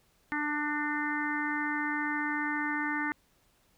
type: harmonic tone with a mistuned harmonic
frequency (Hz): 296.3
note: D4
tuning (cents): +15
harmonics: 1 / 3 / 4 / 5 / 6 / 7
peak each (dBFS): -34 / -37 / -40 / -37 / -34 / -39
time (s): 0.32-3.12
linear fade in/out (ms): 0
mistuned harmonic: 6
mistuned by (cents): +25
effects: pink hiss -68 dBFS RMS until 3.77 s